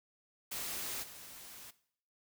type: noise with level steps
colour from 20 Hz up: white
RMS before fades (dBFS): -40 / -51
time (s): 0.51-1.71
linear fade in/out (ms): 10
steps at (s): 1.02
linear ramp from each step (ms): 20
effects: noise-tail reverb RT60 0.6 s tail -17 dB re dry